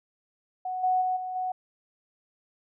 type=tone with level steps; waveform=sine; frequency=740 Hz; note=F#5; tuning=in tune; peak=-29 / -21 / -24 / -31 / -27 dBFS; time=0.65-1.52 s; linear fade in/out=5 ms; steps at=0.83 / 1.01 / 1.16 / 1.35 s; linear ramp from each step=10 ms; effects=none